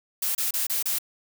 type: noise bursts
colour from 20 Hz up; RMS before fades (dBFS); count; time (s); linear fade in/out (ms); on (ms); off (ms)
blue; -26; 5; 0.22-0.986; 5; 130; 29
effects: none